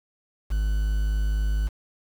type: tone with quantisation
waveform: triangle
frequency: 52 Hz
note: G#1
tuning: 3 cents sharp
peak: -19 dBFS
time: 0.5-1.69 s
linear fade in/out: 20 ms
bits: 7
effects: none

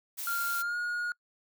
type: noise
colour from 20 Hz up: blue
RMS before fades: -37 dBFS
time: 0.17-0.63 s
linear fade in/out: 20 ms
type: tone with pitch glide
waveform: triangle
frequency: 1393 to 1438.8 Hz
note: F6 to F#6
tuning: -5 to -49 cents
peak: -28 dBFS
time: 0.27-1.12 s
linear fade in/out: 2 ms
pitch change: +56 cents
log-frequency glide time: 0.62-0.76 s
effects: noise-tail reverb RT60 0.1 s tail -26 dB re dry

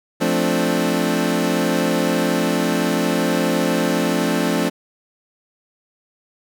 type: chord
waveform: 25% pulse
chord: D minor seventh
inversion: first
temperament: equal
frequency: 174.61 / 220 / 261.6 / 293.7 Hz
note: F3 / A3 / C4 / D4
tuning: 0 / 0 / 0 / 0 cents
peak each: -19 dBFS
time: 0.2-4.7 s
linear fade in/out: 20 ms
effects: none

